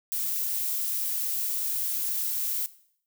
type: noise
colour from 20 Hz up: violet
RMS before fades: -29 dBFS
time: 0.12-2.66 s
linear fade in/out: 0 ms
effects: noise-tail reverb RT60 0.6 s tail -17 dB re dry